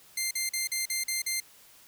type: tone bursts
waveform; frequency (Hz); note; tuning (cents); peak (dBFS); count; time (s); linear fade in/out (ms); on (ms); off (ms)
10% pulse; 2093; C7; 0; -19; 7; 0.17-1.402; 5; 140; 42
effects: white hiss -56 dBFS RMS until 1.87 s